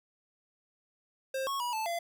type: tone with pitch steps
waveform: square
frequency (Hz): 531 / 1100 / 969 / 877 / 683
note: C5 / C#6 / B5 / A5 / F5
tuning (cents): +25 / -14 / -33 / -6 / -39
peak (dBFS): -32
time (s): 1.34-1.99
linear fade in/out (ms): 5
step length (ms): 130
effects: none